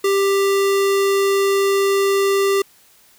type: tone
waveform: square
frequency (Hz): 394.5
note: G4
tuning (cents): +11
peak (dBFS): -15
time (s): 0.04-2.62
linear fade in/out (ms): 5
effects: white hiss -52 dBFS RMS until 3.18 s